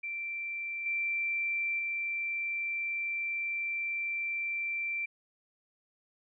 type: tone with level steps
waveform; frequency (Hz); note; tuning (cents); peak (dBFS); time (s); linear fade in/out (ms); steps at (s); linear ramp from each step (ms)
sine; 2349; D7; 0; -34 / -29 / -31; 0.03-5.06; 10; 0.86 / 1.79; 2
effects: none